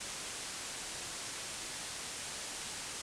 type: low-pass noise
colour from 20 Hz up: white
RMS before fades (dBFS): -43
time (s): 0-3.02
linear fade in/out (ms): 10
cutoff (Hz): 9600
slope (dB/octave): 48
effects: none